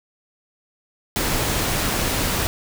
pink noise, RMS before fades -22 dBFS, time 1.16-2.47 s, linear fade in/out 0 ms, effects none

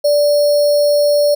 sine tone with sample-and-hold, 584 Hz, D5, 10 cents flat, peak -9 dBFS, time 0.04-1.35 s, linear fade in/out 10 ms, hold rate 4900 Hz, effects none

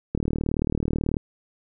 click train, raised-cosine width 3 ms, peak -11 dBFS, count 40, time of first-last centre 0.15-1.168 s, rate 38.3 Hz, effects none

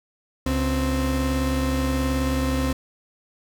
35% pulse tone pair together, 70.09 / 261.6 Hz, C#2 / C4, +20 / 0 cents, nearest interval octave + major seventh, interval 2280 cents, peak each -22 dBFS, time 0.46-2.73 s, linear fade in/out 5 ms, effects none

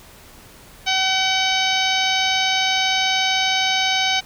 harmonic tone with a mistuned harmonic, 759 Hz, F#5, 44 cents sharp, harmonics 1 / 2 / 3 / 4 / 5 / 6 / 7 / 8, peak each -23 / -27 / -23 / -23 / -24 / -29 / -30 / -30 dBFS, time 0.86-4.21 s, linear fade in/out 20 ms, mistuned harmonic 8, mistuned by +30 cents, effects pink hiss -45 dBFS RMS until 4.25 s

